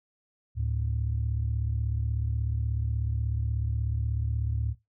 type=tone pair together; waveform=sine; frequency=73.15 / 109.6 Hz; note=D2 / A2; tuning=-6 / -6 cents; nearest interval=perfect fifth; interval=700 cents; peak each=-28 dBFS; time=0.55-4.75 s; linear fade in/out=50 ms; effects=noise-tail reverb RT60 0.2 s tail -19 dB re dry + tanh soft clip ceiling -19 dBFS